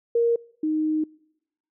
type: tone pair in turn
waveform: sine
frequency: 467.7 / 310.4 Hz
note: A#4 / D#4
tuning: +6 / -4 cents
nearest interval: perfect fifth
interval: 710 cents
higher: first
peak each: -17 / -21 dBFS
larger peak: first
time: 0.15-0.36 / 0.63-1.04 s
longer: second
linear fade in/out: 5 ms
effects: noise-tail reverb RT60 0.9 s tail -26 dB re dry